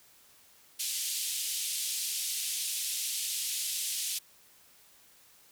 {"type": "band-pass noise", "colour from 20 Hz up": "white", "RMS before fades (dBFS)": -34, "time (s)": [0.79, 4.19], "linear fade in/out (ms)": 10, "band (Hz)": [2800, 12000], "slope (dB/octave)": 24, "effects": ["white hiss -60 dBFS RMS until 5.51 s"]}